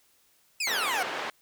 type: exponential sweep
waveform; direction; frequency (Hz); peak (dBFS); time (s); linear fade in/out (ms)
20% pulse; down; 2637 to 698.5; -22; 0.6-1.03; 5
type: band-pass noise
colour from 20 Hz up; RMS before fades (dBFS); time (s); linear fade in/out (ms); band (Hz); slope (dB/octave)
pink; -34; 0.67-1.3; 2; 560 to 2800; 12
effects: white hiss -65 dBFS RMS until 1.41 s